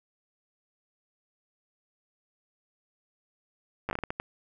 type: slowing click train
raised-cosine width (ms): 0.5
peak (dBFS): -16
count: 9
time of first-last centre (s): 3.89-4.2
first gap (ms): 9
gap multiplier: 1.4
effects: none